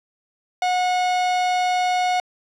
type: tone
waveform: 45% pulse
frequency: 728 Hz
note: F#5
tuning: 28 cents flat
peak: -18 dBFS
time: 0.62-2.2 s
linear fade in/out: 2 ms
effects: low-pass 5000 Hz 12 dB/octave + 9-bit